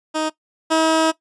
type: tone pair in turn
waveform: 15% pulse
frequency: 312.4 / 320.3 Hz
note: D#4 / E4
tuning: +7 / -50 cents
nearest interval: unison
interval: 43 cents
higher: second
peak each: -13 / -8 dBFS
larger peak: second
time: 0.14-0.3 / 0.7-1.12 s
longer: second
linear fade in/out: 20 ms
effects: noise-tail reverb RT60 0.1 s tail -18 dB re dry + resampled to 22050 Hz